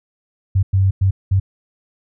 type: tone bursts at uneven times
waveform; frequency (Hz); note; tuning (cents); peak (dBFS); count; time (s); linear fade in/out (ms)
sine; 96.2; G2; -32; -11; 4; 0.55-0.63 / 0.73-0.91 / 1.01-1.11 / 1.31-1.4; 10
effects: none